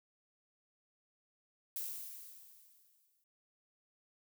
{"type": "noise with exponential decay", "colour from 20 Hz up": "violet", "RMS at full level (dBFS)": -39, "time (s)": [1.76, 3.24], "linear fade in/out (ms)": 2, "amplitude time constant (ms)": 320, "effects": []}